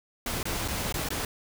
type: noise with dropouts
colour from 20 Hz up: pink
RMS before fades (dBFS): -31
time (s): 0.26-1.25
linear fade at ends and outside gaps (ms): 2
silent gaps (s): 0.43-0.454 / 0.679-0.683 / 0.925-0.941 / 1.088-1.104
effects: none